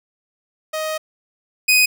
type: tone pair in turn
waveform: sawtooth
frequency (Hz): 626 / 2499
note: D#5 / D#7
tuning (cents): +10 / +7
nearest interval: 2 octaves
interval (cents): 2397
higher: second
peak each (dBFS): -18 / -8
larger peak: second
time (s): 0.73-0.98 / 1.68-1.86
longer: first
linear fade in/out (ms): 10
effects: none